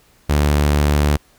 sawtooth tone, 73.42 Hz, D2, in tune, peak -9 dBFS, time 0.29-1.17 s, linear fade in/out 10 ms, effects pink hiss -54 dBFS RMS until 1.38 s

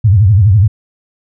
sine tone with vibrato, 100.9 Hz, G#2, 49 cents flat, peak -4 dBFS, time 0.04-0.68 s, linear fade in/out 10 ms, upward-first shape triangle, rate 12 Hz, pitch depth 260 cents each way, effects none

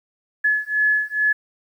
sine beating tone pair, 1707 / 1709.3 Hz, G#6 / G#6, +47 / +49 cents, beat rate 2.3 Hz, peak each -20 dBFS, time 0.44-1.33 s, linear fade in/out 10 ms, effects 9-bit

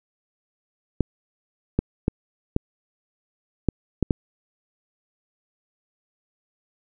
clicks, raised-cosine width 3 ms, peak -6 dBFS, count 7, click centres 1.007 / 1.79 / 2.081 / 2.564 / 3.687 / 4.027 / 4.108 s, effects none

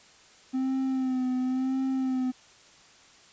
triangle tone with vibrato, 259.3 Hz, C4, 15 cents flat, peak -23 dBFS, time 0.53-2.32 s, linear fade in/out 20 ms, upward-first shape sine, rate 0.95 Hz, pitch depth 36 cents each way, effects white hiss -55 dBFS RMS until 3.32 s + resampled to 16000 Hz

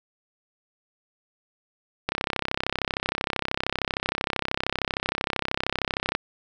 click train, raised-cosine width 0.3 ms, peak -8 dBFS, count 135, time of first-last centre 2.09-6.151 s, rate 33 Hz, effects none

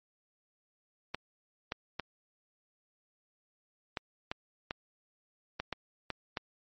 clicks, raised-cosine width 0.3 ms, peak -18 dBFS, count 10, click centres 1.146 / 1.721 / 1.997 / 3.972 / 4.315 / 4.709 / 5.6 / 5.727 / 6.103 / 6.372 s, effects MP3 32 kbps

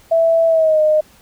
sine tone with pitch glide, 659.3 to 615.1 Hz, E5 to D#5, 0 to -20 cents, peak -10 dBFS, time 0.11-1.01 s, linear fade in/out 10 ms, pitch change -120 cents, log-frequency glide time 0.47-0.81 s, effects pink hiss -49 dBFS RMS until 1.21 s

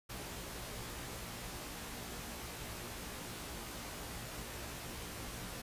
pink noise with comb filter, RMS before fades -45 dBFS, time 0.09-5.62 s, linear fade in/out 10 ms, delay 17 ms, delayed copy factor +0.65, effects resampled to 32000 Hz

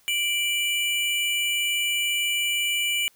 square tone pair together, 2349 / 2945 Hz, D7 / F#7, 0 / -9 cents, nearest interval major third, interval 391 cents, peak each -26 dBFS, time 0.08-3.08 s, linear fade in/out 0 ms, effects white hiss -60 dBFS RMS until 3.15 s

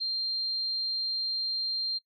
sine tone, 4180 Hz, C8, 2 cents flat, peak -28 dBFS, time 0-1.99 s, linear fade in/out 20 ms, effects noise-tail reverb RT60 0.1 s tail -21 dB re dry

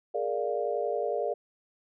sine chord, Bb dominant seventh, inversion third, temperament equal, 415.3 / 466.2 / 587.3 / 698.5 Hz, Ab4 / Bb4 / D5 / F5, 0 / 0 / 0 / 0 cents, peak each -33 / -32 / -32 / -34 dBFS, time 0.14-1.34 s, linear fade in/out 10 ms, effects none

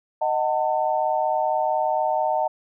sine chord, D# diminished, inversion none, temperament just, 622.3 / 746.7 / 896 Hz, D#5 / F#5 / A5, 0 / +16 / +31 cents, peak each -24 dBFS, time 0.21-2.48 s, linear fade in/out 10 ms, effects none

